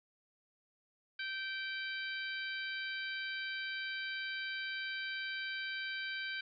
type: harmonic tone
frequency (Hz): 777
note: G5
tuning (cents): -16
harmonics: 2 / 3 / 4 / 5 / 6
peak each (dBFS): -40 / -44 / -46 / -48 / -50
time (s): 1.19-6.41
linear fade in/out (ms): 5
effects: none